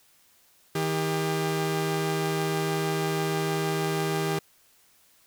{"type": "tone pair together", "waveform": "sawtooth", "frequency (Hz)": [158.74, 400], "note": ["D#3", "G4"], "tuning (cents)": [35, 35], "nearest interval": "octave + major third", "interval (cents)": 1600, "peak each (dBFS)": -24, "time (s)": [0.75, 4.39], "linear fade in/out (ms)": 5, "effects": ["white hiss -61 dBFS RMS until 5.26 s"]}